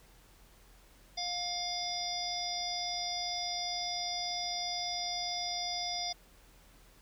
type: harmonic tone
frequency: 707 Hz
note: F5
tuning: 21 cents sharp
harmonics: 1 / 3 / 5 / 7 / 8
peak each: -39 / -45 / -40 / -37 / -43 dBFS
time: 1.17-6.13 s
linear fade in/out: 10 ms
effects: added 43 Hz sine -60 dBFS peak until 7.01 s + pink hiss -62 dBFS RMS until 7.01 s